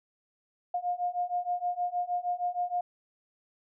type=beating tone pair; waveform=sine; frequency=708 / 714.4 Hz; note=F5 / F5; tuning=+23 / +39 cents; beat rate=6.4 Hz; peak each=-32 / -31 dBFS; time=0.74-2.81 s; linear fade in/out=5 ms; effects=none